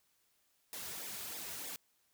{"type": "noise with flanger", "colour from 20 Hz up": "white", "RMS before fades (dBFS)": -44, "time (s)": [0.73, 1.76], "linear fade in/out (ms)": 0, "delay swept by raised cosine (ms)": [0.68, 3.88], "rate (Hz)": 3.2, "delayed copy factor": -0.75, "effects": ["white hiss -75 dBFS RMS until 2.13 s"]}